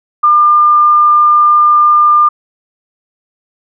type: tone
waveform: sine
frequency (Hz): 1201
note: D6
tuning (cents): +38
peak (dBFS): -4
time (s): 0.23-2.29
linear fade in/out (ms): 10
effects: none